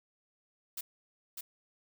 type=noise with echo; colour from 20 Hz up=blue; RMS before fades=-39 dBFS; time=0.77-0.81 s; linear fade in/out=5 ms; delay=600 ms; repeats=1; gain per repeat=-3 dB; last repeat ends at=1.41 s; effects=none